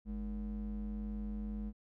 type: ring-modulated tone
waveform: triangle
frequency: 130.81 Hz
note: C3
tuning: in tune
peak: -32 dBFS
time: 0.05-1.73 s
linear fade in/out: 50 ms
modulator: 79.8 Hz
effects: none